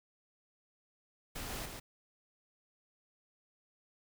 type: noise with echo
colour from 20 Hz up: pink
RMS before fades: -42 dBFS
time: 1.35-1.66 s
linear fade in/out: 10 ms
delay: 140 ms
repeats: 1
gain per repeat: -4 dB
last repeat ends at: 1.8 s
effects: none